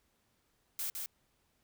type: noise with echo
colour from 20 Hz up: blue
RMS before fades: -37 dBFS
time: 0.79-0.9 s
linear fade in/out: 0 ms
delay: 160 ms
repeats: 1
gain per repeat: -3 dB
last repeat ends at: 1.06 s
effects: pink hiss -75 dBFS RMS until 1.63 s